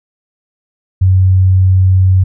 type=tone; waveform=sine; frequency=93.6 Hz; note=F#2; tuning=20 cents sharp; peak=-5 dBFS; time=1.01-2.24 s; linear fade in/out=10 ms; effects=none